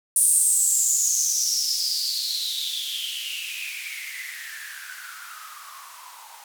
violet noise with band-pass filter sweep, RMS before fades -26 dBFS, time 0.16-6.44 s, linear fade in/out 2 ms, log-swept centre 9400 to 860 Hz, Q 9.5, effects none

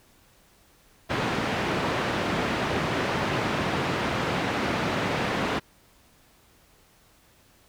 pink band-pass noise, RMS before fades -27 dBFS, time 1.09-5.6 s, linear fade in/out 20 ms, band 130 to 2700 Hz, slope 12 dB/octave, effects pink hiss -59 dBFS RMS until 7.68 s

